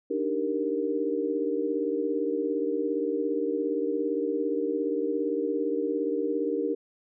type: chord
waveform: sine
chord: Eb major seventh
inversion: third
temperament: equal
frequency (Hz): 293.7 / 311.1 / 392 / 466.2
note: D4 / Eb4 / G4 / Bb4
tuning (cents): 0 / 0 / 0 / 0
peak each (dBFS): -31 / -33 / -31 / -29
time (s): 0.1-6.75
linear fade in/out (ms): 10
effects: none